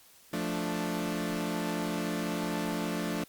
sawtooth chord, D minor, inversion first, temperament equal, 174.61 / 220 / 293.7 Hz, F3 / A3 / D4, 0 / 0 / 0 cents, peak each -31 dBFS, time 0.33-3.24 s, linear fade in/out 5 ms, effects white hiss -58 dBFS RMS until 3.28 s + Opus 48 kbps

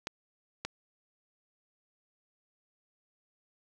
clicks, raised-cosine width 0.2 ms, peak -17 dBFS, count 2, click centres 0.071 / 0.65 s, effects none

